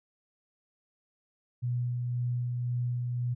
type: tone with tremolo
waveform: sine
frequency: 122.3 Hz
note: B2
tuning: 16 cents flat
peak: -27 dBFS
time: 1.62-3.35 s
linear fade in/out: 20 ms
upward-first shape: sine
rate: 1.9 Hz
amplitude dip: 25%
effects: none